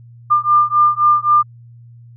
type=beating tone pair; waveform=sine; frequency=1197 / 1200.8 Hz; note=D6 / D6; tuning=+33 / +38 cents; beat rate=3.8 Hz; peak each=-13 dBFS; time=0.3-1.43 s; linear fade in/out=20 ms; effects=added 118 Hz sine -38 dBFS peak until 2.16 s